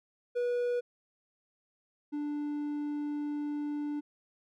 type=tone pair in turn; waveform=triangle; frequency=486.2 / 294.1 Hz; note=B4 / D4; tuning=-27 / +3 cents; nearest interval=major sixth; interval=870 cents; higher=first; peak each=-26 / -30 dBFS; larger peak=first; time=0.35-0.81 / 2.12-4.01 s; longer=second; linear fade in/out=20 ms; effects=none